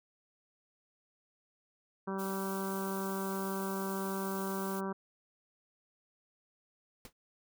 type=harmonic tone; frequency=193.3 Hz; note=G3; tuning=24 cents flat; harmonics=1 / 2 / 3 / 4 / 5 / 6 / 7 / 8; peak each=-37 / -39 / -46 / -48 / -43 / -45 / -49 / -50 dBFS; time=2.07-4.93 s; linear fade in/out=10 ms
type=noise; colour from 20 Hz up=blue; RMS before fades=-46 dBFS; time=2.18-4.81 s; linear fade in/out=20 ms
type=noise with exponential decay; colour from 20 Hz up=pink; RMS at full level=-44 dBFS; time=7.05-7.13 s; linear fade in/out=2 ms; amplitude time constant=16 ms
effects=none